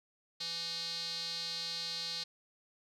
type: tone with band-pass filter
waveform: square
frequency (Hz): 167.5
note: E3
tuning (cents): +28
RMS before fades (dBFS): -39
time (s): 0.4-2.24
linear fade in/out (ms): 10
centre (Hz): 4300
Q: 7.3
effects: none

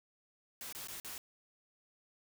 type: noise with dropouts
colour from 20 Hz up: white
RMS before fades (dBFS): -45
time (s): 0.61-1.18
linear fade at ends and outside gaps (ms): 1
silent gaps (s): 0.726-0.749 / 0.873-0.884 / 1-1.047
effects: none

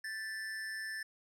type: tone with amplitude modulation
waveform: square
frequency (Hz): 1760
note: A6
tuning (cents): 0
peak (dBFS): -37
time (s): 0.04-1.03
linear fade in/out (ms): 5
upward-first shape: sine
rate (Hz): 203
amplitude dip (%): 50
effects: low-pass 11000 Hz 12 dB/octave

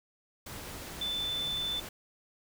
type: tone in noise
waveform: sine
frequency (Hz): 3520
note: A7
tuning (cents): 0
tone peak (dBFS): -31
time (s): 1.01-1.8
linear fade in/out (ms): 5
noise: pink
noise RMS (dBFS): -43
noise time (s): 0.46-1.89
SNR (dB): +9
effects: none

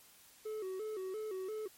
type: tone with vibrato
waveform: triangle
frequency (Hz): 403.2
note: G4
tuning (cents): +49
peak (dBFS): -36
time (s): 0.45-1.68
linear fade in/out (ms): 10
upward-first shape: square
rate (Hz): 2.9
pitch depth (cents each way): 120
effects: white hiss -61 dBFS RMS until 1.77 s + MP3 64 kbps

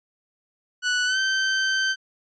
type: tone with pitch glide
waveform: sawtooth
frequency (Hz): 1480 to 1549.1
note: F#6 to G6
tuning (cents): 0 to -21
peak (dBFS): -17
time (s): 0.82-1.96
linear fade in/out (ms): 50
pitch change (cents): +79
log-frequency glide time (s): 1.05-1.18
effects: resampled to 16000 Hz

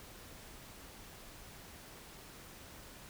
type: silence
effects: pink hiss -53 dBFS RMS until 3.09 s

